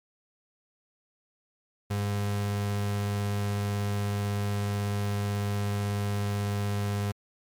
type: tone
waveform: 35% pulse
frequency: 101.8 Hz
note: G#2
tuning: 34 cents flat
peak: -25 dBFS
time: 1.9-7.12 s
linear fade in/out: 10 ms
effects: MP3 96 kbps